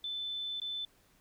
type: tone with dropouts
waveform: sine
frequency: 3520 Hz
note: A7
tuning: in tune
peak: -35 dBFS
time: 0.04-0.85 s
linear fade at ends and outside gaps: 2 ms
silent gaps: 0.6-0.617 s
effects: pink hiss -67 dBFS RMS until 1.2 s

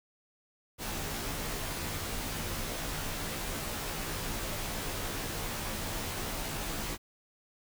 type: noise with comb filter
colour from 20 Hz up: pink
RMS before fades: -36 dBFS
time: 0.78-6.98 s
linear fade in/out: 50 ms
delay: 16 ms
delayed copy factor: -0.95
effects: none

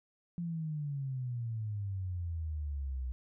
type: exponential sweep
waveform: sine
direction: down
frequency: 174.61 to 61.74 Hz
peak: -34 dBFS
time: 0.38-3.12 s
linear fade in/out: 0 ms
effects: none

